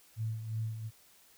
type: tone with tremolo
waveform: sine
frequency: 111 Hz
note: A2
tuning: 16 cents sharp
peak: -31 dBFS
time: 0.16-0.91 s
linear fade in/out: 50 ms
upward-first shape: sine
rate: 2.8 Hz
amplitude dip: 60%
effects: white hiss -62 dBFS RMS until 1.37 s